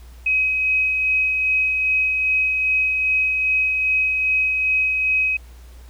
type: tone with tremolo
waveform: sine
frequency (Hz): 2535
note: D#7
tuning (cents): +32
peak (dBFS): -15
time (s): 0.26-5.37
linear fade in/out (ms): 5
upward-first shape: sine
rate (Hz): 2.5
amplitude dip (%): 30
effects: added 60 Hz sine -39 dBFS peak until 5.89 s + pink hiss -52 dBFS RMS until 5.89 s